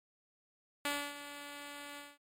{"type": "tone with ADSR envelope", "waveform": "5% pulse", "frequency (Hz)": 288.1, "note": "D4", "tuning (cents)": -33, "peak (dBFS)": -21, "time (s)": [0.85, 2.18], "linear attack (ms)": 3, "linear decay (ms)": 280, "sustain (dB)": -13, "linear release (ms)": 210, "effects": ["MP3 64 kbps"]}